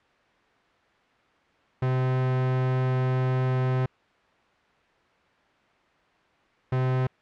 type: tone pair in turn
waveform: 45% pulse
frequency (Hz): 128.8 / 128.8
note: C3 / C3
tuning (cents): -27 / -27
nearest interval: unison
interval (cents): 0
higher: neither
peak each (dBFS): -22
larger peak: neither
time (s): 1.82-3.86 / 6.72-7.07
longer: first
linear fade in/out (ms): 5
effects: white hiss -61 dBFS RMS until 7.21 s + low-pass 2000 Hz 12 dB/octave